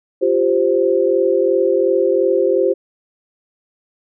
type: chord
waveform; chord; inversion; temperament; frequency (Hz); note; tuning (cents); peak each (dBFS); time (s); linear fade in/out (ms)
sine; F suspended second; none; equal; 349.2 / 392 / 523.3; F4 / G4 / C5; 0 / 0 / 0; -18 / -16 / -16; 0.21-2.74; 20
effects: none